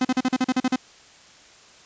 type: tone bursts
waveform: 45% pulse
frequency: 255.9 Hz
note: C4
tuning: 38 cents flat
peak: -18 dBFS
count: 10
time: 0.01-0.76 s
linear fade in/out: 5 ms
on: 39 ms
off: 40 ms
effects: white hiss -50 dBFS RMS until 1.85 s + resampled to 16000 Hz